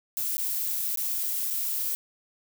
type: noise with dropouts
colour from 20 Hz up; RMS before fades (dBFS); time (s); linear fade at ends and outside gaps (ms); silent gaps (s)
violet; -29; 0.17-1.95; 0; 0.37-0.38 / 0.958-0.973 / 1.502-1.507
effects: none